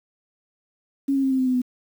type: tone with pitch steps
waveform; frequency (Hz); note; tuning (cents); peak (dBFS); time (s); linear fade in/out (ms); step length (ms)
sine; 275.7 / 271.3 / 266.9 / 262.6 / 258.4 / 254.3 / 250.2; C#4 / C#4 / C4 / C4 / C4 / C4 / B3; -9 / -37 / +35 / +6 / -21 / -49 / +23; -18; 1.08-1.619; 10; 77
effects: 8-bit